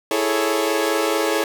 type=chord; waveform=sawtooth; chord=A major seventh; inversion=second; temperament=equal; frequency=329.6 / 415.3 / 440 / 554.4 Hz; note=E4 / G#4 / A4 / C#5; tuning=0 / 0 / 0 / 0 cents; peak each=-20 dBFS; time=0.11-1.44 s; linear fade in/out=2 ms; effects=none